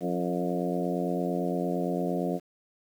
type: harmonic tone with a mistuned harmonic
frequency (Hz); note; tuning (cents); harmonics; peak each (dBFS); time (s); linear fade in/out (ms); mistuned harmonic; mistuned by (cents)
88.8; F2; +29; 2 / 3 / 4 / 5 / 6 / 7 / 8; -31 / -33 / -34 / -35 / -36 / -36 / -37; 0-2.4; 50; 4; -40
effects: 9-bit